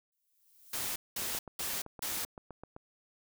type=noise with exponential growth; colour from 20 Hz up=violet; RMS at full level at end=-45 dBFS; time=0.12-0.91 s; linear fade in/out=2 ms; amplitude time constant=170 ms
type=noise bursts; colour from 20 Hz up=white; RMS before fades=-36 dBFS; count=4; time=0.73-2.25 s; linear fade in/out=5 ms; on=230 ms; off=200 ms
type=click train; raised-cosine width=1 ms; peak=-31 dBFS; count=13; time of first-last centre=1.22-2.764 s; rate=7.77 Hz
effects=none